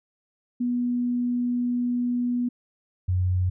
sine tone pair in turn, 244 / 91.4 Hz, B3 / F#2, -21 / -21 cents, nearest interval octave + perfect fourth, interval 1700 cents, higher first, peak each -22 / -20 dBFS, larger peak second, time 0.6-2.49 / 3.08-3.5 s, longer first, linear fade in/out 10 ms, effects none

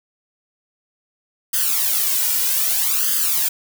blue noise with flanger, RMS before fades -19 dBFS, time 1.53-3.49 s, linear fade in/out 10 ms, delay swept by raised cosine 0.62 to 2.12 ms, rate 0.63 Hz, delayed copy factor +1, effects none

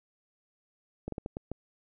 slowing click train, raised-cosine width 2 ms, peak -22 dBFS, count 6, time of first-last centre 1.08-1.516 s, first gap 43 ms, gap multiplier 1.36, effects none

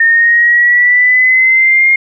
sine linear sweep, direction up, 1822 to 2135 Hz, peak -5 dBFS, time 0-1.96 s, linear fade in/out 5 ms, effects none

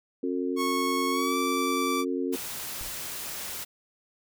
harmonic tone, 90.2 Hz, F#2, 44 cents flat, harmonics 3 / 4 / 5, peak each -29 / -31 / -33 dBFS, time 0.23-2.36 s, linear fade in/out 5 ms
sawtooth tone with pitch glide, 1100 to 1163.4 Hz, C#6 to D6, -14 to -17 cents, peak -24 dBFS, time 0.56-2.05 s, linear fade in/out 50 ms, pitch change +97 cents, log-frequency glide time 1.11-1.36 s
white noise, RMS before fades -36 dBFS, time 2.32-3.65 s, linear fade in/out 20 ms
brown noise with exponential decay, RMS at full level -35 dBFS, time 2.81-3 s, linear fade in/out 0 ms, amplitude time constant 41 ms
effects none

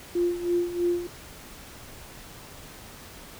sine tone with tremolo, 349.2 Hz, F4, in tune, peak -20 dBFS, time 0.15-1.07 s, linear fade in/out 5 ms, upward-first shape sine, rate 3.1 Hz, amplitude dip 75%, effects pink hiss -45 dBFS RMS until 3.39 s

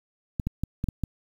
clicks, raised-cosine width 5 ms, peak -14 dBFS, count 6, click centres 0.398 / 0.47 / 0.636 / 0.841 / 0.887 / 1.037 s, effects 8-bit

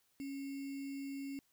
sine tone with sample-and-hold, 275.7 Hz, C#4, 9 cents flat, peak -40 dBFS, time 0.2-1.39 s, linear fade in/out 0 ms, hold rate 2450 Hz, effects white hiss -75 dBFS RMS until 1.52 s

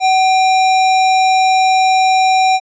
sine tone with sample-and-hold, 755 Hz, F#5, 35 cents sharp, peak -8 dBFS, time 0-2.6 s, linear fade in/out 50 ms, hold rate 3150 Hz, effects resampled to 16000 Hz

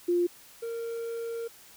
sine / triangle tone pair in turn, 350 / 462.6 Hz, F4 / A#4, +4 / -13 cents, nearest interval perfect fourth, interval 483 cents, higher second, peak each -22 / -30 dBFS, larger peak first, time 0.08-0.27 / 0.62-1.48 s, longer second, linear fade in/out 10 ms, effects white hiss -53 dBFS RMS until 1.76 s

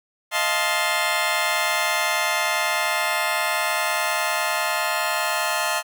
15% pulse chord, F dominant seventh, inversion third, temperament just, 628.6 / 698.5 / 873.1 / 1047.7 Hz, Eb5 / F5 / A5 / C6, +18 / 0 / -14 / +2 cents, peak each -20 dBFS, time 0.31-5.83 s, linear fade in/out 50 ms, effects none

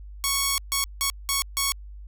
5% pulse tone bursts at uneven times, 1108.7 Hz, C#6, in tune, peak -10 dBFS, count 5, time 0.24-0.58 / 0.72-0.84 / 1.01-1.1 / 1.29-1.42 / 1.57-1.72 s, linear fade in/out 0 ms, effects added 50 Hz sine -38 dBFS peak until 2.07 s

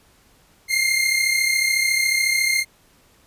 sawtooth tone pair together, 2093 / 2127 Hz, C7 / C7, 0 / +28 cents, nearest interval unison, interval 28 cents, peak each -18 / -16 dBFS, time 0.68-2.65 s, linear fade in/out 50 ms, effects pink hiss -56 dBFS RMS until 3.26 s + resampled to 32000 Hz

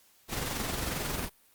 pink noise with amplitude modulation, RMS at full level -32 dBFS, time 0.28-1.3 s, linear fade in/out 50 ms, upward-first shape sine, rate 22.2 Hz, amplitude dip 40%, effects white hiss -63 dBFS RMS until 1.54 s + Opus 48 kbps

